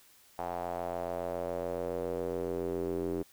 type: tone with band-pass filter sweep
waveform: square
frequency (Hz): 43.58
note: F1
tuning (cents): -3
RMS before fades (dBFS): -35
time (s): 0.38-3.23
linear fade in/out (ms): 10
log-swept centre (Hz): 770 to 360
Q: 3.8
effects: white hiss -61 dBFS RMS until 3.32 s